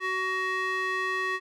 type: tone with band-pass filter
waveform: square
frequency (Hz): 374.8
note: F#4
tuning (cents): +22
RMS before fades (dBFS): -29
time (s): 0-1.4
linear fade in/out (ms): 50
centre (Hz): 1700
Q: 2.4
effects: none